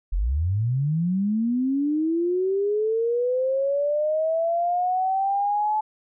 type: linear sweep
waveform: sine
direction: up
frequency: 38.41 to 864 Hz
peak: -20 dBFS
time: 0.12-5.81 s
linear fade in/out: 10 ms
effects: none